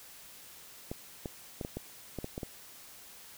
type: clicks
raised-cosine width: 2 ms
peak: -23 dBFS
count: 9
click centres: 0.915 / 1.258 / 1.612 / 1.649 / 1.77 / 2.187 / 2.244 / 2.379 / 2.432 s
effects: white hiss -52 dBFS RMS until 3.37 s